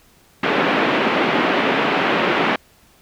pink band-pass noise, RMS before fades -18 dBFS, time 0.43-2.56 s, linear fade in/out 5 ms, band 210 to 2900 Hz, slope 24 dB/octave, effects pink hiss -53 dBFS RMS until 3.01 s

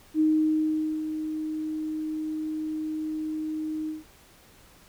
sine tone with ADSR envelope, 311.1 Hz, D#4, in tune, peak -18 dBFS, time 0.14-4.04 s, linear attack 59 ms, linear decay 820 ms, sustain -10 dB, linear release 160 ms, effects pink hiss -55 dBFS RMS until 4.88 s

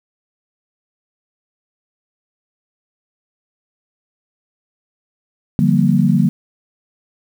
sine chord, G minor seventh, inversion second, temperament just, 147 / 176.4 / 196 / 235.2 Hz, D3 / F3 / G3 / Bb3, +2 / +18 / 0 / +16 cents, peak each -16 dBFS, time 5.59-6.29 s, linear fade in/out 0 ms, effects 7-bit

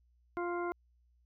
harmonic tone, 349.2 Hz, F4, in tune, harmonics 1 / 2 / 3 / 4 / 6, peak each -35 / -41 / -41 / -43 / -51 dBFS, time 0.37-0.72 s, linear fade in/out 0 ms, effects added 60 Hz sine -66 dBFS peak until 1.25 s

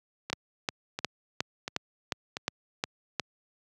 two click trains, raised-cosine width 0.2 ms, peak -10 / -16 dBFS, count 9 / 4, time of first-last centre 0.33-3.197 / 0.3-2.369 s, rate 2.79 / 1.45 Hz, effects high-pass 100 Hz 12 dB/octave

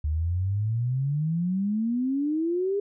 sine exponential sweep, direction up, 73.42 to 410.9 Hz, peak -23 dBFS, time 0.04-2.8 s, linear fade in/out 5 ms, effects none

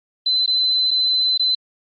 sine tone with dropouts, 4043 Hz, B7, 40 cents sharp, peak -15 dBFS, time 0.26-1.55 s, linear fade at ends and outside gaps 5 ms, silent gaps 0.462-0.476 / 0.908-0.912 / 1.377-1.395 s, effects Opus 48 kbps

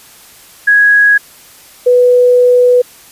sine tone pair in turn, 1661.2 / 493.9 Hz, G#6 / B4, 0 / 0 cents, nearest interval octave + major sixth, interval 2100 cents, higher first, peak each -4 dBFS, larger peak neither, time 0.67-1.18 / 1.86-2.82 s, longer second, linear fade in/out 10 ms, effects white hiss -39 dBFS RMS until 3.11 s + resampled to 32000 Hz

